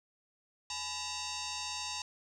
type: tone with frequency modulation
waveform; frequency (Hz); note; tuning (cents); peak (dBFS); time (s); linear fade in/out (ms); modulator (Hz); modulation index
sine; 842; G#5; +24; -36; 0.7-2.02; 2; 921; 6.8
effects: 11-bit